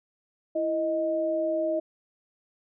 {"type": "tone pair together", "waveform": "sine", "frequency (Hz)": [331.1, 625], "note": ["E4", "D#5"], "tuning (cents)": [8, 8], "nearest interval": "major seventh", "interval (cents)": 1100, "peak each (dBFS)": [-30, -25], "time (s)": [0.55, 1.8], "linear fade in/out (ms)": 10, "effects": []}